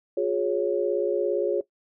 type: chord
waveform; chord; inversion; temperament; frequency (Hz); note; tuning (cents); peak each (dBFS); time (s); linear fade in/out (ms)
sine; Db major; first; equal with one note detuned; 357.8 / 415.3 / 554.4; F4 / Ab4 / Db5; +42 / 0 / 0; -26; 0.17-1.61; 5
effects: noise-tail reverb RT60 0.1 s tail -17 dB re dry